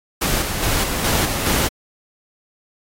pink noise with tremolo, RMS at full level -19 dBFS, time 0.21-1.69 s, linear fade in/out 10 ms, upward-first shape square, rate 2.4 Hz, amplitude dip 40%, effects AAC 48 kbps

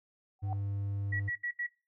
sine tone with exponential growth, 756 Hz, F#5, 37 cents sharp, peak -34 dBFS, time 0.39-0.53 s, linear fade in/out 1 ms, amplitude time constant 29 ms
triangle tone, 100 Hz, G2, 35 cents sharp, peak -30 dBFS, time 0.42-1.3 s, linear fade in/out 20 ms
sine tone bursts, 1929 Hz, B6, 41 cents flat, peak -32 dBFS, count 4, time 1.12-1.668 s, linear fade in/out 10 ms, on 80 ms, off 76 ms
effects noise-tail reverb RT60 0.3 s tail -19 dB re dry

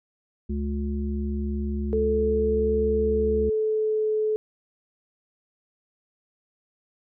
harmonic tone, 71.4 Hz, D2, 48 cents flat, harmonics 1 / 3 / 5, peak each -27 / -29 / -36 dBFS, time 0.49-3.5 s, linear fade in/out 10 ms
sine tone with pitch glide, 438.2 to 430.7 Hz, A4 to A4, -7 to -37 cents, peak -21 dBFS, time 1.93-4.36 s, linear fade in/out 0 ms, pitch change -30 cents, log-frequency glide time 3.02-4.14 s
effects none

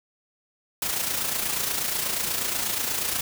white noise with amplitude modulation, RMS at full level -25 dBFS, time 0.82-3.21 s, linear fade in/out 2 ms, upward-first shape sine, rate 28.3 Hz, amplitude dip 50%, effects none

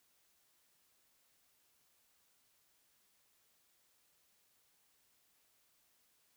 silence, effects white hiss -74 dBFS RMS until 6.36 s

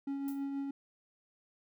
triangle tone with tremolo, 277.2 Hz, C#4, in tune, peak -31 dBFS, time 0.07-0.71 s, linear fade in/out 5 ms, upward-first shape triangle, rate 6.3 Hz, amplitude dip 35%
violet noise with exponential decay, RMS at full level -46 dBFS, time 0.28-0.46 s, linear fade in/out 1 ms, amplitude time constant 37 ms
effects none

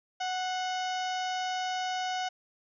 harmonic tone with a mistuned harmonic, 740 Hz, F#5, in tune, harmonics 1 / 2 / 3 / 4 / 5 / 6 / 7 / 8 / 9, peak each -31 / -39 / -44 / -40 / -46 / -49 / -46 / -48 / -52 dBFS, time 0.2-2.29 s, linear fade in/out 10 ms, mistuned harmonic 3, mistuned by -47 cents, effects none

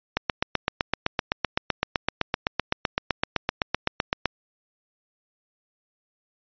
click train, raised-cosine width 0.3 ms, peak -5 dBFS, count 33, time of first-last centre 0.17-4.257 s, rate 7.83 Hz, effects resampled to 11025 Hz

